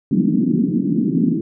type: band-pass noise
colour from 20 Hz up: pink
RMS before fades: -17 dBFS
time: 0.11-1.41 s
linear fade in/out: 5 ms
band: 160 to 320 Hz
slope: 48 dB/octave
effects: none